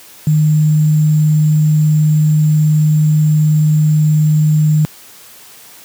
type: tone with sample-and-hold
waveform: sine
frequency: 153.1 Hz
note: D#3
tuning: 28 cents flat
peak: -7 dBFS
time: 0.27-4.85 s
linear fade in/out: 0 ms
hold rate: 7350 Hz
effects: white hiss -39 dBFS RMS until 5.84 s + high-pass 100 Hz 12 dB/octave